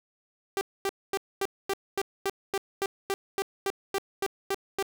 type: tone bursts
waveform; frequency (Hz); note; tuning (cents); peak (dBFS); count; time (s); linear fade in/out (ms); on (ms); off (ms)
sawtooth; 392; G4; 0; -22; 16; 0.57-4.826; 0; 41; 240
effects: none